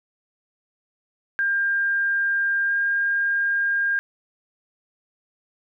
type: tone pair in turn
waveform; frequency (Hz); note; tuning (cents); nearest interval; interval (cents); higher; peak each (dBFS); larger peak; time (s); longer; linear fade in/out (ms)
sine; 1600 / 1610.2; G6 / G6; +35 / +46; unison; 11; second; -19; neither; 1.39-2.69 / 2.69-3.99; neither; 0
effects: none